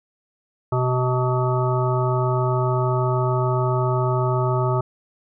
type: harmonic tone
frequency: 126.6 Hz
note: B2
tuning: 43 cents sharp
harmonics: 1 / 3 / 5 / 7 / 9 / 10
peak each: -20 / -25 / -27 / -28 / -30 / -30 dBFS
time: 0.72-4.81 s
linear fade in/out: 5 ms
effects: none